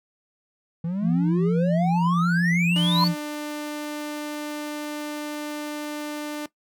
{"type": "exponential sweep", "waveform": "triangle", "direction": "up", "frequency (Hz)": [161.2, 4600], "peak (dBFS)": -22, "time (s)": [0.84, 3.08], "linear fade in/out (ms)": 5}
{"type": "tone with vibrato", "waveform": "sine", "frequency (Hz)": 172.5, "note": "F3", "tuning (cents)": -21, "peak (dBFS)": -19, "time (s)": [1.01, 3.15], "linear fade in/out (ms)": 50, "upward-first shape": "sine", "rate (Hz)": 6.5, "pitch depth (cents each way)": 26}
{"type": "tone with exponential growth", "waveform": "sine", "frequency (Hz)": 997, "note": "B5", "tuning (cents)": 16, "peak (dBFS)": -18, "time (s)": [2.71, 3.04], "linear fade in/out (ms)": 2, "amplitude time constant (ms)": 70}
{"type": "tone", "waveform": "sawtooth", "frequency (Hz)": 298, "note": "D4", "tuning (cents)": 25, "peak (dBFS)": -25, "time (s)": [2.76, 6.46], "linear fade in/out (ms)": 2}
{"effects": ["noise-tail reverb RT60 0.1 s tail -18 dB re dry"]}